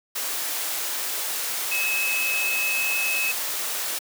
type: tone in noise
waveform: sine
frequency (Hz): 2582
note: E7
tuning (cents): -37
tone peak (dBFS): -23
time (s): 1.71-3.32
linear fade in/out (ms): 10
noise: white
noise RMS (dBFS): -28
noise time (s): 0.15-3.99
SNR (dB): +2
effects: high-pass 400 Hz 12 dB/octave